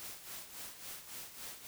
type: noise with tremolo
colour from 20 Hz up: white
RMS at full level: -45 dBFS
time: 0-1.67 s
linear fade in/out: 0 ms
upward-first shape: sine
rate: 3.6 Hz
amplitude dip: 65%
effects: none